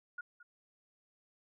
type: tone with echo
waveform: sine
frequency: 1433 Hz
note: F6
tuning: 44 cents sharp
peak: -39 dBFS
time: 0.18-0.21 s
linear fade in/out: 5 ms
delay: 220 ms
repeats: 1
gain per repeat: -15 dB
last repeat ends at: 0.43 s
effects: none